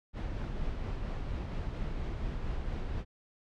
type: noise with tremolo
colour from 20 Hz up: brown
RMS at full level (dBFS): -34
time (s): 0.13-3.05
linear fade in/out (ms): 50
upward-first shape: triangle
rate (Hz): 4.3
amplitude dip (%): 30
effects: low-pass 4000 Hz 12 dB/octave